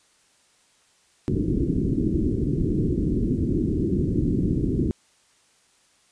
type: low-pass noise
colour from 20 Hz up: white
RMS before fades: -23 dBFS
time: 1.28-4.91 s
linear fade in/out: 0 ms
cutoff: 360 Hz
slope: 48 dB/octave
effects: white hiss -61 dBFS RMS until 6.11 s + resampled to 22050 Hz